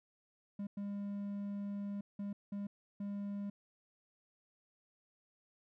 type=tone bursts at uneven times; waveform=triangle; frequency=201.8 Hz; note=G#3; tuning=49 cents flat; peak=-36 dBFS; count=5; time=0.59-0.67 / 0.77-2.01 / 2.19-2.33 / 2.52-2.67 / 3-3.5 s; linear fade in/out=5 ms; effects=none